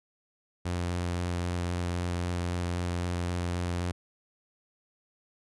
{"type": "tone with vibrato", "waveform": "sawtooth", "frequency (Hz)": 87.9, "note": "F2", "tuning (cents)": 12, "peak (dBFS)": -25, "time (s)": [0.65, 3.92], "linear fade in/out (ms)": 10, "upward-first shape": "square", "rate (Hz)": 3.8, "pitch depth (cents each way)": 10, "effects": ["resampled to 24000 Hz"]}